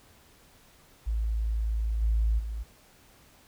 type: tone with level steps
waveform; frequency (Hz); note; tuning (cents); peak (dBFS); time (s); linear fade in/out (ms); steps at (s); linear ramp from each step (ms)
sine; 55; A1; 0; -25 / -21 / -31; 1.06-2.64; 20; 2.01 / 2.38; 20
effects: tanh soft clip ceiling -17 dBFS + pink hiss -58 dBFS RMS until 3.47 s